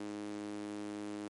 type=tone with high-pass filter; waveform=sawtooth; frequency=103.83 Hz; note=G#2; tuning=in tune; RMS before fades=-42 dBFS; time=0-1.28 s; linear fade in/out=5 ms; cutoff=290 Hz; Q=3.8; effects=MP3 48 kbps